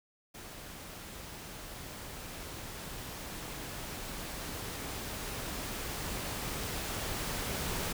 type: noise with level ramp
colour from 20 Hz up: pink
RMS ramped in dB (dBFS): -47 to -35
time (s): 0.34-7.93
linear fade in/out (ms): 10
effects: none